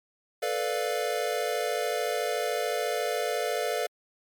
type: chord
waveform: square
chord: B half-diminished seventh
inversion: third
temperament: equal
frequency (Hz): 440 / 493.9 / 587.3 / 698.5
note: A4 / B4 / D5 / F5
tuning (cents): 0 / 0 / 0 / 0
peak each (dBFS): -33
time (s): 0.42-3.87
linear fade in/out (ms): 10
effects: MP3 96 kbps